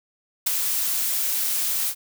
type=noise with ADSR envelope; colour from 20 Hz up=blue; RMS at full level=-18 dBFS; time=0.46-1.95 s; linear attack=12 ms; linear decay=11 ms; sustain=-6 dB; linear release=70 ms; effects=none